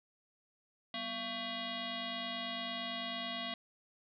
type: tone with frequency modulation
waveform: sine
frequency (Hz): 2000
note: B6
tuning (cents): +21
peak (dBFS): -37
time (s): 0.94-3.54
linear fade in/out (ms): 2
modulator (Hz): 439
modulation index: 4.2
effects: none